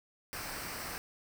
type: noise with comb filter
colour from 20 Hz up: pink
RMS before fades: -41 dBFS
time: 0.33-0.98 s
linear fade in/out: 0 ms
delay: 0.29 ms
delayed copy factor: -0.55
effects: none